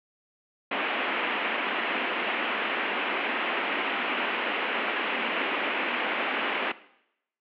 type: band-pass noise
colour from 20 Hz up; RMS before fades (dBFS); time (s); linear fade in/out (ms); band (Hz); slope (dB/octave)
white; -29; 0.71-6.72; 5; 220 to 2900; 48
effects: noise-tail reverb RT60 0.8 s tail -18 dB re dry